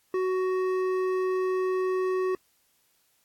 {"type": "tone with hard clipping", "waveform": "sine", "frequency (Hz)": 372.2, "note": "F#4", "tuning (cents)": 10, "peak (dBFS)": -26, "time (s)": [0.14, 2.35], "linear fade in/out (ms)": 2, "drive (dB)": 10, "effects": ["white hiss -68 dBFS RMS until 3.24 s", "AAC 64 kbps"]}